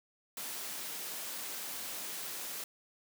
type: high-pass noise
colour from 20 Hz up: white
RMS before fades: -41 dBFS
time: 0.37-2.64 s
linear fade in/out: 2 ms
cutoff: 180 Hz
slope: 12 dB/octave
effects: none